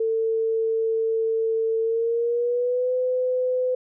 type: tone with pitch glide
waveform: sine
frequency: 448.3 to 506.1 Hz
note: A4 to B4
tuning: +32 to +42 cents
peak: -20 dBFS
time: 0-3.75 s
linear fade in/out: 5 ms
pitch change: +210 cents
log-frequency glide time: 1.8-2.93 s
effects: none